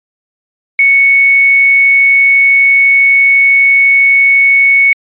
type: tone with quantisation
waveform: sine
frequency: 2217 Hz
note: C#7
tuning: in tune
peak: -4 dBFS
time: 0.79-4.93 s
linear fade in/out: 2 ms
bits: 4
effects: resampled to 8000 Hz